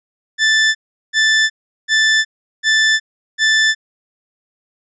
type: tone bursts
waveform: sawtooth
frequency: 1760 Hz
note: A6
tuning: in tune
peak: -7 dBFS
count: 5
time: 0.38-3.75 s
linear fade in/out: 50 ms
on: 370 ms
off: 380 ms
effects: resampled to 16000 Hz